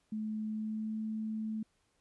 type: tone with pitch glide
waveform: sine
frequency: 215.9 to 218.2 Hz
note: A3 to A3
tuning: -33 to -14 cents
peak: -34 dBFS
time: 0.12-1.63 s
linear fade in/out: 5 ms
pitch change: +19 cents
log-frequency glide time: 0.5-0.99 s
effects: pink hiss -75 dBFS RMS until 2 s + resampled to 24000 Hz